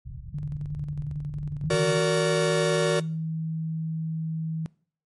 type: low-pass noise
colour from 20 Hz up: white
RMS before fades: -39 dBFS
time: 0.05-1.76 s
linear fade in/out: 10 ms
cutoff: 150 Hz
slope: 48 dB/octave
type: tone with tremolo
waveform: sine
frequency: 147.2 Hz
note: D3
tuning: 4 cents sharp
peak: -28 dBFS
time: 0.34-1.98 s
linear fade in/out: 5 ms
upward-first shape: square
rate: 11 Hz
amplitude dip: 40%
type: tone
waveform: sine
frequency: 160.5 Hz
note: E3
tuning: 46 cents flat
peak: -27 dBFS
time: 1.64-4.66 s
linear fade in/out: 0 ms
type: chord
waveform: 45% pulse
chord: Gb augmented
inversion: none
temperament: just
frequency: 370 / 462.5 / 578.1 Hz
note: Gb4 / Bb4 / D5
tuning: 0 / -14 / -27 cents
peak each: -26 dBFS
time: 1.7-3 s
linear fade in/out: 5 ms
effects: noise-tail reverb RT60 0.5 s tail -22 dB re dry + MP3 48 kbps